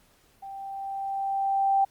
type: tone with level ramp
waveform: sine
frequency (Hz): 784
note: G5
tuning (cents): 0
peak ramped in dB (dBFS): -37 to -18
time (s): 0.42-1.85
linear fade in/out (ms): 10
effects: pink hiss -62 dBFS RMS until 1.9 s + Opus 48 kbps